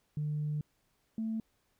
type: tone pair in turn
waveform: sine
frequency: 150 / 222.1 Hz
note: D3 / A3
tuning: +37 / +16 cents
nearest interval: perfect fifth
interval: 679 cents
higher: second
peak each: -30 / -31 dBFS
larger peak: first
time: 0.17-0.61 / 1.18-1.4 s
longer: first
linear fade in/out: 2 ms
effects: tanh soft clip ceiling -27 dBFS + pink hiss -75 dBFS RMS until 1.79 s